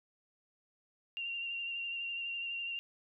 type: tone with vibrato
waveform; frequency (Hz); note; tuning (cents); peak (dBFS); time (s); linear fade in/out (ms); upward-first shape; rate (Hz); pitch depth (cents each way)
sine; 2768; F7; -16; -36; 1.17-2.79; 0; triangle; 12; 28
effects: none